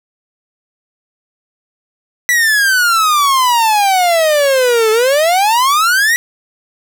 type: exponential two-way sweep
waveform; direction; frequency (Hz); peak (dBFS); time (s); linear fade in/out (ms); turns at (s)
45% pulse; down then up; 1975.5 to 430 to 1956; -9; 2.29-6.16; 0; 4.91
effects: none